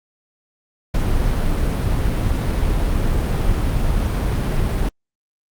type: noise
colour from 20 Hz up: brown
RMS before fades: -18 dBFS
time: 0.94-4.89 s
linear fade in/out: 5 ms
effects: Opus 48 kbps